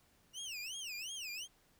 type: tone with vibrato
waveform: 25% pulse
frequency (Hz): 2794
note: F7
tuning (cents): 0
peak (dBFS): -38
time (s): 0.33-1.48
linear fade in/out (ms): 50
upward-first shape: sine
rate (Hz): 2.8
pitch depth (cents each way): 270
effects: pink hiss -70 dBFS RMS until 1.79 s